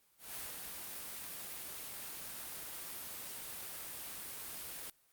white noise with ADSR envelope, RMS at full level -43 dBFS, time 0.18-4.9 s, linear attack 170 ms, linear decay 190 ms, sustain -2 dB, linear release 3 ms, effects white hiss -71 dBFS RMS until 5.12 s + Opus 32 kbps

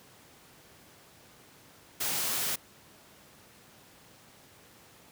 white noise, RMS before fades -31 dBFS, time 2-2.56 s, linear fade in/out 10 ms, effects pink hiss -56 dBFS RMS until 5.11 s + high-pass 100 Hz 12 dB/octave

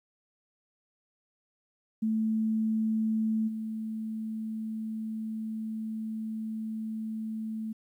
sine tone with level steps, 220 Hz, A3, in tune, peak -25 / -32 dBFS, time 2.02-7.73 s, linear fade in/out 10 ms, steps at 3.47 s, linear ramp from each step 20 ms, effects 11-bit

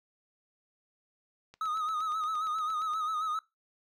click train, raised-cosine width 0.2 ms, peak -34 dBFS, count 13, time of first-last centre 1.54-2.935 s, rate 8.6 Hz
triangle tone with vibrato, 1264 Hz, D#6, 27 cents sharp, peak -28 dBFS, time 1.61-3.39 s, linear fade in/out 2 ms, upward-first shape sine, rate 7.5 Hz, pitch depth 62 cents each way
effects noise-tail reverb RT60 0.2 s tail -19 dB re dry

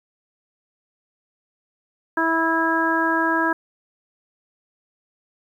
harmonic tone, 326.9 Hz, E4, 14 cents flat, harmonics 1 / 2 / 3 / 4 / 5, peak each -23 / -28 / -23 / -27 / -22 dBFS, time 2.17-3.53 s, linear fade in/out 5 ms, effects 9-bit

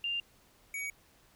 sine / square tone pair in turn, 2794 / 2251 Hz, F7 / C#7, 0 / +26 cents, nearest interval major third, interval 374 cents, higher first, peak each -31 / -36 dBFS, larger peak first, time 0.04-0.2 / 0.74-0.9 s, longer neither, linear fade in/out 2 ms, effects pink hiss -64 dBFS RMS until 1.35 s

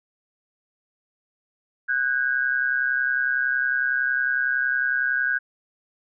sine tone pair together, 1490 / 1620.9 Hz, F#6 / G#6, +12 / -43 cents, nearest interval minor second, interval 145 cents, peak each -23 dBFS, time 1.88-5.39 s, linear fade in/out 20 ms, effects none

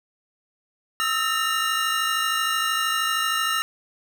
square tone cluster, 1277 / 1330 / 1822 / 2818 Hz, D#6 / E6 / A#6 / F7, +45 / +15 / -40 / +15 cents, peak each -28 dBFS, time 1-3.62 s, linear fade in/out 0 ms, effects none

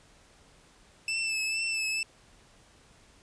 sawtooth tone with vibrato, 2637 Hz, E7, in tune, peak -25 dBFS, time 1.08-2.03 s, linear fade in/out 2 ms, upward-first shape triangle, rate 2.2 Hz, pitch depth 39 cents each way, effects pink hiss -59 dBFS RMS until 3.22 s + resampled to 22050 Hz

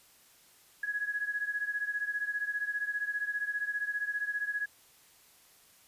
sine beating tone pair, 1668 / 1683 Hz, G#6 / G#6, +7 / +23 cents, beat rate 15 Hz, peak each -33 / -36 dBFS, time 0.83-4.66 s, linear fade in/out 5 ms, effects white hiss -61 dBFS RMS until 5.87 s + resampled to 32000 Hz

